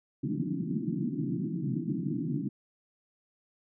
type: band-pass noise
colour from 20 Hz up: pink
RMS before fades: -32 dBFS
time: 0.23-2.49 s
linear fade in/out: 10 ms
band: 130 to 340 Hz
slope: 96 dB/octave
effects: none